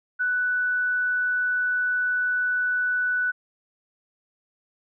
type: tone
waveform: sine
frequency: 1487 Hz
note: F#6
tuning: 8 cents sharp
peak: -21 dBFS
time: 0.19-3.32 s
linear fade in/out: 20 ms
effects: none